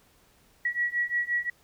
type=beating tone pair; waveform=sine; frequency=1923 / 1928.7 Hz; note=B6 / B6; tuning=-47 / -42 cents; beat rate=5.7 Hz; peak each=-29 / -28 dBFS; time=0.65-1.5 s; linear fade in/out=5 ms; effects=pink hiss -62 dBFS RMS until 1.63 s